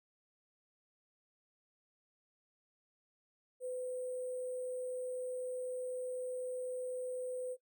sine tone with sample-and-hold, 504 Hz, B4, 35 cents sharp, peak -37 dBFS, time 3.6-7.57 s, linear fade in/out 50 ms, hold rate 8820 Hz, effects noise-tail reverb RT60 0.1 s tail -19 dB re dry

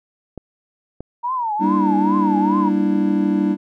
clicks, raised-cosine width 2 ms, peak -18 dBFS, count 2, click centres 0.377 / 1.006 s
sine tone with vibrato, 932.3 Hz, A#5, in tune, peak -19 dBFS, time 1.23-2.7 s, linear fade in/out 20 ms, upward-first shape triangle, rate 2.4 Hz, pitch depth 220 cents each way
triangle chord, E half-diminished seventh, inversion first, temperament just, 197.78 / 237.3 / 296.7 / 329.6 Hz, G3 / Bb3 / D4 / E4, +16 / +31 / +18 / 0 cents, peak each -17 / -23 / -17 / -21 dBFS, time 1.59-3.57 s, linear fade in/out 50 ms
effects none

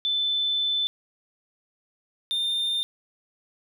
sine / triangle tone pair in turn, 3520 / 3613 Hz, A7 / A7, 0 / +45 cents, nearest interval unison, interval 45 cents, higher second, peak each -22 dBFS, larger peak neither, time 0.05-0.87 / 2.31-2.83 s, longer first, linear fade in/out 0 ms, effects none

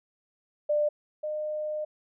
sine tone pair in turn, 595 / 608.9 Hz, D5 / D#5, +22 / -38 cents, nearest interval unison, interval 40 cents, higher second, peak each -22 / -29 dBFS, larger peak first, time 0.69-0.89 / 1.23-1.85 s, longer second, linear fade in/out 10 ms, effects none

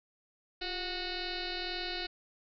sine tone with frequency modulation, 2205 Hz, C#7, 10 cents flat, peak -34 dBFS, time 0.61-2.07 s, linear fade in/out 10 ms, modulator 371 Hz, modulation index 6.3, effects none

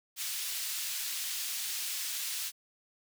pink high-pass noise, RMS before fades -36 dBFS, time 0.16-2.52 s, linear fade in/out 50 ms, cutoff 3300 Hz, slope 12 dB/octave, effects none

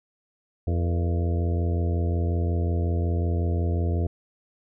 harmonic tone with a mistuned harmonic, 85.5 Hz, F2, 36 cents flat, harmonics 1 / 2 / 3 / 4 / 5 / 6 / 7 / 8, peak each -22 / -33 / -35 / -35 / -37 / -39 / -42 / -40 dBFS, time 0.67-4.07 s, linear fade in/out 5 ms, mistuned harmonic 6, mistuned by -84 cents, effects none

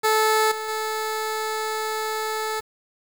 15% pulse tone with level steps, 435.5 Hz, A4, 18 cents flat, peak -11 / -22 / -18 dBFS, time 0.03-2.61 s, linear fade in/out 20 ms, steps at 0.51 / 0.68 s, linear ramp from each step 10 ms, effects 7-bit

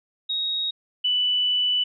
sine tone pair in turn, 3772 / 2977 Hz, A#7 / F#7, +20 / +10 cents, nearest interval major third, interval 410 cents, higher first, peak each -23 / -19 dBFS, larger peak second, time 0.29-0.71 / 1.04-1.84 s, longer second, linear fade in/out 10 ms, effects none

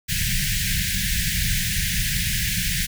pink band-stop noise, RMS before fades -23 dBFS, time 0.08-2.87 s, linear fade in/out 20 ms, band 200 to 1600 Hz, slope 96 dB/octave, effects none

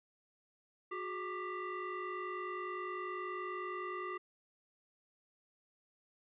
sine tone with frequency modulation, 415.3 Hz, G#4, in tune, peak -38 dBFS, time 0.91-4.18 s, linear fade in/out 10 ms, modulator 781 Hz, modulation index 1.9, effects none

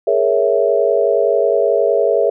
sine chord, A# half-diminished seventh, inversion third, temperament equal, 415.3 / 466.2 / 554.4 / 659.3 Hz, G#4 / A#4 / C#5 / E5, 0 / 0 / 0 / 0 cents, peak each -17 dBFS, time 0.07-2.3 s, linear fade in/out 5 ms, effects none

